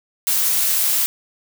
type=noise with amplitude modulation; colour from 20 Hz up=blue; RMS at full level=-17 dBFS; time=0.27-1.06 s; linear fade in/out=0 ms; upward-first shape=sine; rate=193 Hz; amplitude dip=25%; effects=none